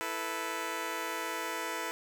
10% pulse chord, E suspended fourth, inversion none, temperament just, 329.6 / 439.5 / 494.4 Hz, E4 / A4 / B4, 0 / -2 / +2 cents, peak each -31 dBFS, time 0.01-1.91 s, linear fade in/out 0 ms, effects none

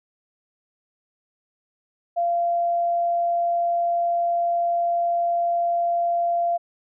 sine tone, 689 Hz, F5, 24 cents flat, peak -19 dBFS, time 2.16-6.58 s, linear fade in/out 20 ms, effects none

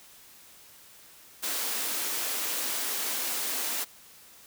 white high-pass noise, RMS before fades -31 dBFS, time 1.42-3.85 s, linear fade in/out 20 ms, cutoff 230 Hz, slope 48 dB/octave, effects white hiss -53 dBFS RMS until 4.46 s

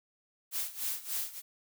blue noise with tremolo, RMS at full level -33 dBFS, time 0.51-1.42 s, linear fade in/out 50 ms, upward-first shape sine, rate 3.4 Hz, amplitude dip 85%, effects none

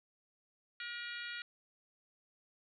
harmonic tone, 477 Hz, A#4, 40 cents sharp, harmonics 3 / 4 / 5 / 6 / 7 / 8 / 9, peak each -45 / -47 / -49 / -51 / -52 / -53 / -54 dBFS, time 0.8-1.42 s, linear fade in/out 2 ms, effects none

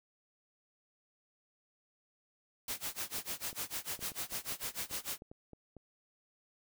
white noise with tremolo, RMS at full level -37 dBFS, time 2.68-5.18 s, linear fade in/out 2 ms, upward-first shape sine, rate 6.7 Hz, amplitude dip 95%
clicks, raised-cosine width 2 ms, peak -37 dBFS, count 12, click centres 3.184 / 3.529 / 3.992 / 4.027 / 4.118 / 4.324 / 4.522 / 4.912 / 5.221 / 5.315 / 5.533 / 5.767 s
effects none

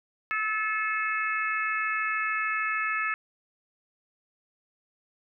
harmonic tone, 433.4 Hz, A4, 26 cents flat, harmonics 3 / 4 / 5 / 6, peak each -30 / -30 / -33 / -34 dBFS, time 0.31-3.14 s, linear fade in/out 0 ms, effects none

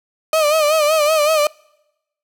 35% pulse tone with vibrato, 613 Hz, D#5, 26 cents flat, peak -11 dBFS, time 0.33-1.47 s, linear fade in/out 2 ms, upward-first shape sine, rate 5.3 Hz, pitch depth 82 cents each way, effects noise-tail reverb RT60 0.9 s tail -26 dB re dry

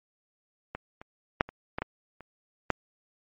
clicks, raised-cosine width 0.5 ms, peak -19 / -29 / -6 / -26 / -16 / -15 / -30 / -8 dBFS, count 8, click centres 0.75 / 1.015 / 1.409 / 1.49 / 1.785 / 1.82 / 2.207 / 2.703 s, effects MP3 32 kbps

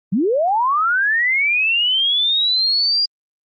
sine linear sweep, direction up, 164.81 to 4853 Hz, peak -14 dBFS, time 0.12-3.06 s, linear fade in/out 10 ms, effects Opus 48 kbps

